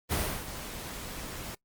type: noise with ADSR envelope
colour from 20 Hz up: pink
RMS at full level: -28 dBFS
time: 0.09-1.55 s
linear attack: 35 ms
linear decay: 310 ms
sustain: -12 dB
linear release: 5 ms
effects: noise-tail reverb RT60 0.1 s tail -23 dB re dry + Opus 32 kbps